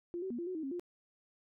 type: tone with pitch steps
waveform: sine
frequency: 347.1 / 379.5 / 239.4 / 343.6 / 368.8 / 316.8 / 270.9 / 352 Hz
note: F4 / F#4 / A#3 / F4 / F#4 / D#4 / C#4 / F4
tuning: -11 / +44 / +46 / -28 / -6 / +31 / -40 / +14 cents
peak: -36 dBFS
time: 0.14-0.796 s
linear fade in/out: 0 ms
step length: 82 ms
effects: none